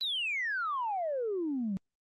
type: exponential sweep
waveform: sine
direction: down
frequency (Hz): 4064 to 183.7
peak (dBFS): -29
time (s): 0.01-1.77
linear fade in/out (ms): 0
effects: tanh soft clip ceiling -26 dBFS + Opus 24 kbps